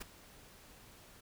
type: noise with ADSR envelope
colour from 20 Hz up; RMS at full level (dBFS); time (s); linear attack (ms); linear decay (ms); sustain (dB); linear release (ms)
pink; -41; 0-1.21; 17; 11; -17; 11
effects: none